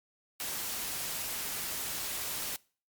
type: noise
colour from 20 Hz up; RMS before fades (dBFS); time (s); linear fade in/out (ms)
white; -36; 0.4-2.56; 0
effects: noise-tail reverb RT60 0.4 s tail -23 dB re dry + MP3 96 kbps